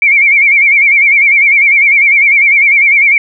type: tone with vibrato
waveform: sine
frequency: 2242 Hz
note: C#7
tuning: 19 cents sharp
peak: -4 dBFS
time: 0.02-3.18 s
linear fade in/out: 2 ms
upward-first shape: sine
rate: 10 Hz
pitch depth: 94 cents each way
effects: none